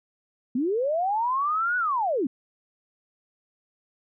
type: linear two-way sweep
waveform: sine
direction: up then down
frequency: 230.3 to 1492 to 230.3 Hz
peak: -22 dBFS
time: 0.55-2.27 s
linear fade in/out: 5 ms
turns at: 1.77 s
effects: none

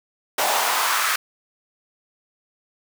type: noise with high-pass filter sweep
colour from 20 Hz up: pink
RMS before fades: -21 dBFS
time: 0.38-1.16 s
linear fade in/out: 5 ms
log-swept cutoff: 660 to 1400 Hz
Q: 2.5
effects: none

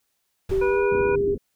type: noise with exponential decay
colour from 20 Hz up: brown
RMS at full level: -28 dBFS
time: 0.49-1.28 s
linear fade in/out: 5 ms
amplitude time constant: 170 ms
type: tone with pitch glide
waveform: sine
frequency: 385.8 to 401.7 Hz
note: G4 to G4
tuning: -28 to +42 cents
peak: -19 dBFS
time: 0.51-1.35 s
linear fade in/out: 10 ms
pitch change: +70 cents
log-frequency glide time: 0.64-0.79 s
type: harmonic tone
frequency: 486.9 Hz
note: B4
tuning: 25 cents flat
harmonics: 1 / 2 / 3 / 5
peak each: -26 / -29 / -31 / -33 dBFS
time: 0.61-1.16 s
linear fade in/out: 10 ms
type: low-pass noise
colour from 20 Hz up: white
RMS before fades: -32 dBFS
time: 0.91-1.38 s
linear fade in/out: 5 ms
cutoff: 390 Hz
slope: 48 dB/octave
effects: white hiss -73 dBFS RMS until 1.55 s

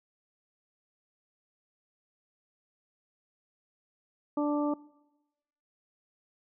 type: harmonic tone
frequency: 293.7 Hz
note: D4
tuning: in tune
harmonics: 1 / 2 / 3 / 4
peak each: -27 / -33 / -37 / -39 dBFS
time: 4.37-4.74 s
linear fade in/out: 5 ms
effects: noise-tail reverb RT60 1.0 s tail -22 dB re dry

